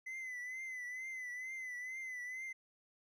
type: tone with vibrato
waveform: triangle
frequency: 2026 Hz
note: B6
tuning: 44 cents sharp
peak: -40 dBFS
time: 0.06-2.53 s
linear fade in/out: 10 ms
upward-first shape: triangle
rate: 2.2 Hz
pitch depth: 69 cents each way
effects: none